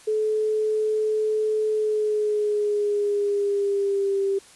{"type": "tone with pitch glide", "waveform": "sine", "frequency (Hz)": [431, 393], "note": ["A4", "G4"], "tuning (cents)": [-36, 4], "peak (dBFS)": -20, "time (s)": [0.07, 4.39], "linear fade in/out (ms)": 10, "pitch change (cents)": -160, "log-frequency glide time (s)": [1.69, 4.23], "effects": ["white hiss -50 dBFS RMS until 4.55 s", "resampled to 24000 Hz"]}